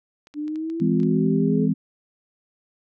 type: clicks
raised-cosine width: 0.2 ms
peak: -30 dBFS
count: 8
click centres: 0.271 / 0.34 / 0.48 / 0.558 / 0.7 / 0.8 / 1.001 / 1.032 s
type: exponential sweep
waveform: sine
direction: up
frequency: 293.1 to 430.8 Hz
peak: -25 dBFS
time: 0.34-1.69 s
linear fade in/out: 50 ms
type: chord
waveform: sine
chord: E augmented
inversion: none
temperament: just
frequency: 164.81 / 206 / 257.5 Hz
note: E3 / G#3 / B#3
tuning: 0 / -14 / -28 cents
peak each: -22 dBFS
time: 0.8-1.74 s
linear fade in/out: 20 ms
effects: none